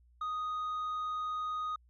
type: tone with tanh clipping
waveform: sine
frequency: 1244.5 Hz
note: D#6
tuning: in tune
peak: -34 dBFS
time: 0.21-1.76 s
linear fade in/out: 5 ms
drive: 3 dB
effects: added 60 Hz sine -61 dBFS peak until 1.89 s